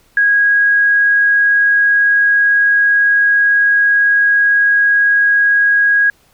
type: tone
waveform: sine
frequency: 1647 Hz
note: G#6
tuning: 15 cents flat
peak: -8 dBFS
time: 0.17-6.1 s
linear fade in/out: 2 ms
effects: pink hiss -53 dBFS RMS until 6.33 s

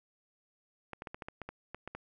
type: clicks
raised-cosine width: 0.5 ms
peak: -26 dBFS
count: 11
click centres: 0.933 / 1.021 / 1.072 / 1.145 / 1.222 / 1.285 / 1.417 / 1.49 / 1.746 / 1.876 / 1.95 s
effects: none

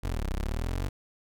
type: linear two-way sweep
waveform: 25% pulse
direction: down then up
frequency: 49 to 30.87 to 49 Hz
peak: -25 dBFS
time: 0.03-0.89 s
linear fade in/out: 10 ms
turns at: 0.29 s
effects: none

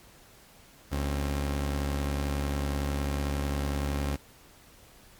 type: tone pair together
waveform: sawtooth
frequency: 71 / 268.1 Hz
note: C#2 / C4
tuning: +42 / +42 cents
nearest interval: octave + major seventh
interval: 2300 cents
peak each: -24 / -33 dBFS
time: 0.91-4.17 s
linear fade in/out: 20 ms
effects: pink hiss -55 dBFS RMS until 5.19 s + MP3 96 kbps

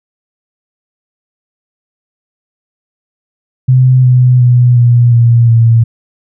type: tone with pitch steps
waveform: sine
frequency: 128.5 / 125.71 / 122.98 / 120.31 / 117.7 / 115.14 Hz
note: C3 / B2 / B2 / B2 / A#2 / A#2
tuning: -31 / +31 / -7 / -45 / +17 / -21 cents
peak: -3 dBFS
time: 3.68-5.84 s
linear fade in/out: 10 ms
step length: 360 ms
effects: none

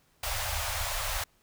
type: band-stop noise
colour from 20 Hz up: pink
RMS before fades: -32 dBFS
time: 0.23-1.24 s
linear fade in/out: 5 ms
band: 100 to 570 Hz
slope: 48 dB/octave
effects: pink hiss -67 dBFS RMS until 1.42 s

